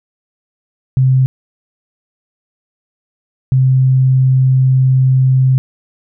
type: tone pair in turn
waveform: sine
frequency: 130.7 / 130.7 Hz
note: C3 / C3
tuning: -1 / -1 cents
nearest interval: unison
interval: 0 cents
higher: neither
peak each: -7 dBFS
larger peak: neither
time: 0.97-1.26 / 3.52-5.58 s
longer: second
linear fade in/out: 0 ms
effects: none